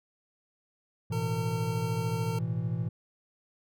triangle chord, A suspended second, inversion none, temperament equal, 110 / 123.47 / 164.81 Hz, A2 / B2 / E3, 0 / 0 / 0 cents, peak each -31 dBFS, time 1.1-2.89 s, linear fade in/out 10 ms
25% pulse tone, 454 Hz, A#4, 46 cents flat, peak -31 dBFS, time 1.12-2.39 s, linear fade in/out 5 ms
effects none

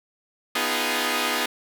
5% pulse chord, F half-diminished seventh, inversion second, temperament equal with one note detuned, 246.9 / 311.1 / 345.2 / 415.3 Hz, Cb4 / Eb4 / F4 / Ab4, 0 / 0 / -20 / 0 cents, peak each -16 / -17 / -19 / -16 dBFS, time 0.55-1.46 s, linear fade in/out 5 ms, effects none

